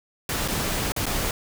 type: noise with dropouts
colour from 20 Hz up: pink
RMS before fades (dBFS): -26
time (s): 0.29-1.31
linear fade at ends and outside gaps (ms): 2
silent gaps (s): 0.479-0.483 / 0.921-0.963 / 1.057-1.065
effects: none